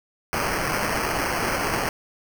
white noise with sample-and-hold, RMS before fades -25 dBFS, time 0.33-1.89 s, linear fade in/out 0 ms, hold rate 3675 Hz, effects none

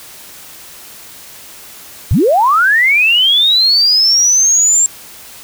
sine linear sweep, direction up, 61.74 to 7459 Hz, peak -7 dBFS, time 2.11-4.86 s, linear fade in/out 0 ms, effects white hiss -35 dBFS RMS until 5.43 s

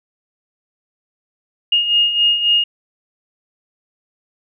sine beating tone pair, 2847 / 2850.7 Hz, F7 / F7, +33 / +35 cents, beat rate 3.7 Hz, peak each -20 / -13 dBFS, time 1.72-2.64 s, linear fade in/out 5 ms, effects none

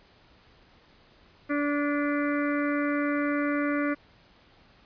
harmonic tone with a mistuned harmonic, 290 Hz, D4, 22 cents flat, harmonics 1 / 2 / 4 / 5 / 6 / 7 / 8, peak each -26 / -32 / -35 / -35 / -39 / -37 / -43 dBFS, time 1.49-3.95 s, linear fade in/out 20 ms, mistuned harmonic 8, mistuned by +20 cents, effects pink hiss -58 dBFS RMS until 4.85 s + resampled to 11025 Hz

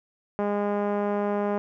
5% pulse tone with low-pass filter, 204.8 Hz, G#3, 24 cents flat, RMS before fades -26 dBFS, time 0.39-1.58 s, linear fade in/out 0 ms, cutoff 630 Hz, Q 0.88, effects none

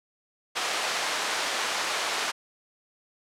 pink band-pass noise, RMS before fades -29 dBFS, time 0.55-2.32 s, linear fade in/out 20 ms, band 720 to 6600 Hz, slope 12 dB/octave, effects low-pass 12000 Hz 12 dB/octave

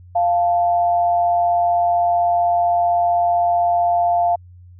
sine tone pair together, 695.7 / 880 Hz, F5 / A5, -7 / 0 cents, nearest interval major third, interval 407 cents, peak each -14 / -24 dBFS, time 0.15-4.36 s, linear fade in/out 10 ms, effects added 89 Hz sine -40 dBFS peak until 4.79 s

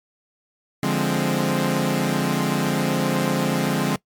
sawtooth chord, D half-diminished seventh, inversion none, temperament equal, 146.83 / 174.61 / 207.7 / 261.6 Hz, D3 / F3 / Ab3 / C4, 0 / 0 / 0 / 0 cents, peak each -21 dBFS, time 0.83-3.96 s, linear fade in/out 2 ms, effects noise-tail reverb RT60 0.1 s tail -21 dB re dry + MP3 96 kbps

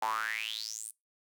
sawtooth tone with high-pass filter sweep, 110 Hz, A2, in tune, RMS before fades -36 dBFS, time 0.02-0.91 s, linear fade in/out 5 ms, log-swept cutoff 820 to 10000 Hz, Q 9, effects noise-tail reverb RT60 0.2 s tail -23 dB re dry

